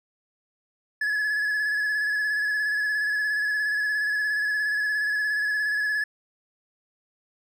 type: tone with vibrato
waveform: triangle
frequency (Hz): 1700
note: G#6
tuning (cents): +40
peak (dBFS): -21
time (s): 1.01-6.04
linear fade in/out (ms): 5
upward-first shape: square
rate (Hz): 17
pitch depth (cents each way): 25
effects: none